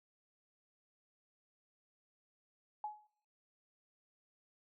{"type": "tone with exponential decay", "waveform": "sine", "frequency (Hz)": 845, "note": "G#5", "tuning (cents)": 30, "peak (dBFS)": -35, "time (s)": [2.84, 3.07], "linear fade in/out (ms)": 2, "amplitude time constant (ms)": 49, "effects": ["noise-tail reverb RT60 0.8 s tail -25 dB re dry"]}